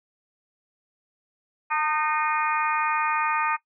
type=harmonic tone with a mistuned harmonic; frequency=307.2 Hz; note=D#4; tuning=22 cents flat; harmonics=3 / 4 / 5 / 6 / 7 / 8; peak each=-25 / -26 / -33 / -33 / -35 / -29 dBFS; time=1.7-3.57 s; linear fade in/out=20 ms; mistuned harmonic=3; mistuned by=-30 cents; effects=noise-tail reverb RT60 0.1 s tail -18 dB re dry